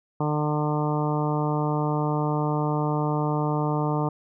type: harmonic tone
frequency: 150 Hz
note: D3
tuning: 37 cents sharp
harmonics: 1 / 2 / 3 / 4 / 5 / 6 / 7 / 8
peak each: -25 / -29 / -31 / -34 / -33 / -32 / -35 / -36 dBFS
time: 0.2-4.09 s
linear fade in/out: 5 ms
effects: none